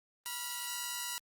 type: tone pair together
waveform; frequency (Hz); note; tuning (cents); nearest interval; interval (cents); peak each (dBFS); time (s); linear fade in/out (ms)
5% pulse; 973 / 1391.5; B5 / F6; -26 / -7; tritone; 619; -26 / -30; 0.26-1.18; 0
effects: Opus 32 kbps